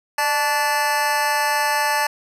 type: tone with amplitude modulation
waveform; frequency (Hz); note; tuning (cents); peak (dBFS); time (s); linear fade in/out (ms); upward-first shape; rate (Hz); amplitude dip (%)
25% pulse; 874; A5; -12; -10; 0.18-2.07; 5; sine; 276; 90
effects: resampled to 32000 Hz + 8-bit